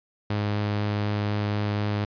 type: tone with vibrato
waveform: sawtooth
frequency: 103.83 Hz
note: G#2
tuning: in tune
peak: -20 dBFS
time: 0.3-2.05 s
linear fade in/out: 5 ms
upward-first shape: triangle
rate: 4 Hz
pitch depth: 9 cents each way
effects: resampled to 11025 Hz